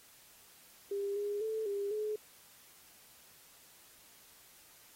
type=tone with pitch steps; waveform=sine; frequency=400.5 / 410.1 / 439 / 402.2 / 426 Hz; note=G4 / G#4 / A4 / G4 / G#4; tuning=+37 / -22 / -4 / +44 / +44 cents; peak=-33 dBFS; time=0.91-2.16 s; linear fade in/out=5 ms; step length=250 ms; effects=white hiss -60 dBFS RMS until 4.95 s + AAC 48 kbps